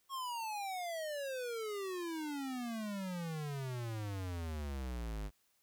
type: exponential sweep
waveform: square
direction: down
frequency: 1100 to 49 Hz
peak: -39 dBFS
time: 0.09-5.31 s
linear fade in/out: 50 ms
effects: white hiss -75 dBFS RMS until 5.62 s